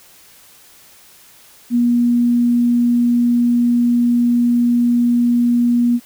sine tone, 240 Hz, B3, 49 cents flat, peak -11 dBFS, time 1.7-6 s, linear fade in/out 50 ms, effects white hiss -46 dBFS RMS until 6.05 s

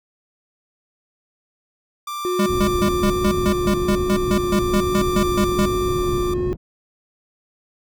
45% pulse tone with tremolo, 1180 Hz, D6, 8 cents sharp, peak -24 dBFS, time 2.07-6.34 s, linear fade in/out 5 ms, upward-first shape triangle, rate 0.39 Hz, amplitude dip 50%
triangle tone with vibrato, 360.4 Hz, F#4, 45 cents flat, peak -18 dBFS, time 2.25-6.53 s, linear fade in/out 0 ms, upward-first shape sine, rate 1.2 Hz, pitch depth 14 cents each way
square tone bursts, 202.4 Hz, G#3, 44 cents flat, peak -17 dBFS, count 16, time 2.39-5.658 s, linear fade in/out 5 ms, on 73 ms, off 140 ms
pink low-pass noise, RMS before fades -26 dBFS, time 2.47-6.57 s, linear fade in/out 50 ms, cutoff 280 Hz, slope 12 dB/octave
effects none

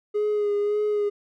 triangle tone with vibrato, 415.3 Hz, G#4, in tune, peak -18 dBFS, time 0.14-1.1 s, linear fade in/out 20 ms, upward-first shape sine, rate 1.8 Hz, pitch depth 25 cents each way, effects tanh soft clip ceiling -16 dBFS

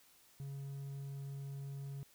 triangle tone, 138.59 Hz, C#3, in tune, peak -40 dBFS, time 0.4-2.03 s, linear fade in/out 0 ms, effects white hiss -66 dBFS RMS until 2.14 s

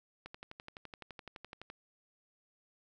click train, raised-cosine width 0.3 ms, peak -30 dBFS, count 18, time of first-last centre 0.26-1.701 s, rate 11.8 Hz, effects none

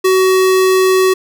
square tone, 375.6 Hz, F#4, 26 cents sharp, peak -9 dBFS, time 0.04-1.14 s, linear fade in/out 10 ms, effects none

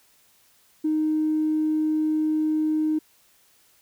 triangle tone with tanh clipping, 310 Hz, D#4, 6 cents flat, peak -20 dBFS, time 0.84-2.99 s, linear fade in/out 10 ms, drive 4 dB, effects white hiss -60 dBFS RMS until 3.81 s

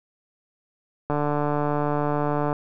click train, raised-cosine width 1 ms, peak -11 dBFS, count 211, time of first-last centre 1.1-2.529 s, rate 147 Hz, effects none

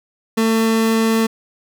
30% pulse tone, 224.1 Hz, A3, 32 cents sharp, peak -11 dBFS, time 0.37-1.27 s, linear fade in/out 10 ms, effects none

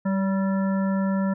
harmonic tone with a mistuned harmonic, 194.2 Hz, G3, 16 cents flat, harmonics 1 / 3 / 5 / 7 / 9, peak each -21 / -31 / -35 / -38 / -40 dBFS, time 0.05-1.34 s, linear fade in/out 10 ms, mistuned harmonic 3, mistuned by -28 cents, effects none

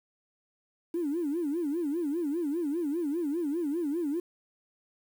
triangle tone with vibrato, 314 Hz, D#4, 16 cents sharp, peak -24 dBFS, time 0.94-4.2 s, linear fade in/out 5 ms, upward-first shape sine, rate 5 Hz, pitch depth 210 cents each way, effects tanh soft clip ceiling -25 dBFS + 9-bit

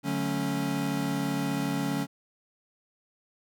square chord, D major seventh, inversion none, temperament equal, 146.83 / 185 / 220 / 277.2 Hz, D3 / F#3 / A3 / C#4, 0 / 0 / 0 / 0 cents, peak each -34 / -35 / -36 / -31 dBFS, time 0.03-2.07 s, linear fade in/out 50 ms, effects none

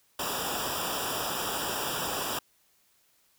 pink noise with comb filter, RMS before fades -32 dBFS, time 0.19-2.39 s, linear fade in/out 5 ms, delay 0.47 ms, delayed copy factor -0.95, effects white hiss -67 dBFS RMS until 3.38 s

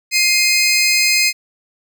20% pulse tone pair together, 2109 / 2504 Hz, C7 / D#7, +13 / +10 cents, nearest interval minor third, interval 297 cents, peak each -10 dBFS, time 0.11-1.33 s, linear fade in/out 50 ms, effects none

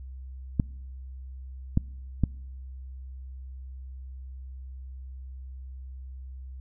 clicks, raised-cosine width 5 ms, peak -9 dBFS, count 3, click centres 0.598 / 1.774 / 2.237 s, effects noise-tail reverb RT60 1.0 s tail -26 dB re dry + added 65 Hz sine -38 dBFS peak until 6.6 s

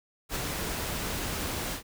pink noise with ADSR envelope, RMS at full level -30 dBFS, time 0.29-1.83 s, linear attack 67 ms, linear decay 8 ms, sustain -3 dB, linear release 100 ms, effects none

